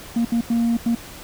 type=tone bursts at uneven times; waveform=sine; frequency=233.1 Hz; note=A#3; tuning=in tune; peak=-14 dBFS; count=4; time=0.16-0.25 / 0.32-0.41 / 0.5-0.77 / 0.86-0.95 s; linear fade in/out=5 ms; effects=tanh soft clip ceiling -15 dBFS + pink hiss -39 dBFS RMS until 1.23 s